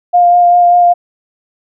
sine tone with vibrato, 704 Hz, F5, 14 cents sharp, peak -4 dBFS, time 0.13-0.94 s, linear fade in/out 20 ms, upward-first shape sine, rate 5.1 Hz, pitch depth 13 cents each way, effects none

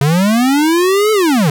square linear two-way sweep, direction up then down, 135 to 440 to 135 Hz, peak -10 dBFS, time 0.01-1.5 s, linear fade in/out 2 ms, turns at 1.12 s, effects none

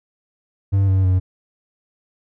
triangle tone with pitch steps, 98 / 95.21 / 92.5 Hz, G2 / G2 / F#2, 0 / -50 / 0 cents, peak -11 dBFS, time 0.72-1.2 s, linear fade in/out 20 ms, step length 160 ms, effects none

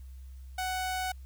sawtooth tone, 744 Hz, F#5, 9 cents sharp, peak -27 dBFS, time 0.58-1.12 s, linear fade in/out 5 ms, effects added 65 Hz sine -43 dBFS peak until 1.25 s + white hiss -67 dBFS RMS until 1.25 s

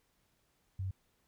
sine tone, 94.9 Hz, F#2, 44 cents sharp, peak -34 dBFS, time 0.79-0.91 s, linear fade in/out 5 ms, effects pink hiss -75 dBFS RMS until 1.27 s

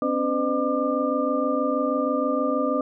sine tone cluster, 257.2 / 283.5 / 508 / 607 / 1195 Hz, C4 / C#4 / B4 / D#5 / D6, -30 / +39 / +49 / -43 / +30 cents, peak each -27 / -27 / -27 / -27 / -28 dBFS, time 0.02-2.81 s, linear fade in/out 2 ms, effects none

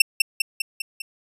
sawtooth tone with echo, 2697 Hz, E7, 39 cents sharp, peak -5 dBFS, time 0-0.02 s, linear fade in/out 5 ms, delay 200 ms, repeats 5, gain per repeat -4 dB, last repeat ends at 1.02 s, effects resampled to 32000 Hz

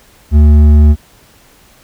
sine tone with hard clipping, 74.6 Hz, D2, 28 cents sharp, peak -4 dBFS, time 0.31-0.96 s, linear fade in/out 50 ms, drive 7 dB, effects pink hiss -45 dBFS RMS until 1.83 s

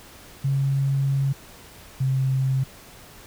sine tone pair in turn, 137.2 / 132.68 Hz, C#3 / C3, -17 / +25 cents, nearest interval minor second, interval 58 cents, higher first, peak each -19 dBFS, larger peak neither, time 0.44-1.33 / 2-2.64 s, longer first, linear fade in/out 10 ms, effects pink hiss -46 dBFS RMS until 3.26 s

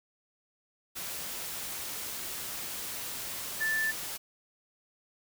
sine tone in noise, 1760 Hz, A6, in tune, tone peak -27 dBFS, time 3.6-3.92 s, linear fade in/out 20 ms, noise white, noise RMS -38 dBFS, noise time 0.95-4.18 s, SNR +8 dB, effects none

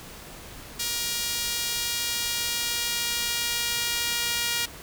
sawtooth tone with high-pass filter sweep, 473 Hz, A#4, 25 cents sharp, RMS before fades -28 dBFS, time 0.79-4.66 s, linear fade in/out 10 ms, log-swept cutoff 3900 to 2500 Hz, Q 0.84, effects pink hiss -43 dBFS RMS until 4.82 s

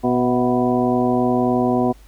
harmonic tone with a mistuned harmonic, 123.47 Hz, B2, in tune, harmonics 1 / 2 / 3 / 4 / 5 / 6 / 8, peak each -28 / -18 / -22 / -26 / -25 / -23 / -28 dBFS, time 0.03-1.93 s, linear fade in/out 20 ms, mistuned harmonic 5, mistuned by +68 cents, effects added 50 Hz sine -43 dBFS peak until 2.07 s + pink hiss -53 dBFS RMS until 2.07 s

